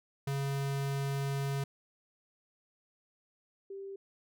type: tone pair in turn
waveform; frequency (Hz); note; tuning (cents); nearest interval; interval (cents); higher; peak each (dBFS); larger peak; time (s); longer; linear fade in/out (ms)
square / sine; 138.59 / 392; C#3 / G4; 0 / 0; octave + tritone; 1800; second; -32 / -40; first; 0.27-1.64 / 3.7-3.96; first; 5
effects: none